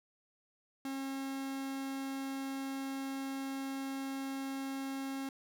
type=tone; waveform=45% pulse; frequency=270.5 Hz; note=C#4; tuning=42 cents flat; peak=-37 dBFS; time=0.85-5.29 s; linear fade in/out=2 ms; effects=none